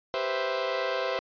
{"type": "chord", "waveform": "sawtooth", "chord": "C major seventh", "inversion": "second", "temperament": "equal", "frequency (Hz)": [392, 493.9, 523.3, 659.3], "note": ["G4", "B4", "C5", "E5"], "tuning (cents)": [0, 0, 0, 0], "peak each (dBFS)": [-32, -31, -26, -29], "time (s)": [0.14, 1.19], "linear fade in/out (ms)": 0, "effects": ["resampled to 11025 Hz"]}